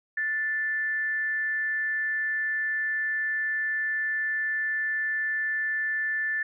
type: tone with frequency modulation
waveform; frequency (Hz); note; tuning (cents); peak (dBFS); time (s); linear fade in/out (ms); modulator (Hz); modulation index
sine; 1760; A6; 0; -25; 0.17-6.43; 5; 316; 0.22
effects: none